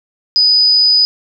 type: tone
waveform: sine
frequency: 4978 Hz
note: D#8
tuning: in tune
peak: -7 dBFS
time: 0.36-1.05 s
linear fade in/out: 0 ms
effects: none